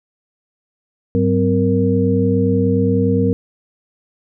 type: tone cluster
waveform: sine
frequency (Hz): 101.4 / 188.5 / 258.3 / 466.8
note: G#2 / F#3 / C4 / A#4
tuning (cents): -41 / +32 / -22 / +2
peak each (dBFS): -18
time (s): 1.15-3.33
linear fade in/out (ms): 0
effects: none